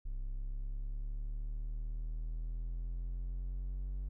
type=exponential sweep; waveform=triangle; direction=up; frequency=32.7 to 47.49 Hz; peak=-34 dBFS; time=0.05-4.09 s; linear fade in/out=10 ms; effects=none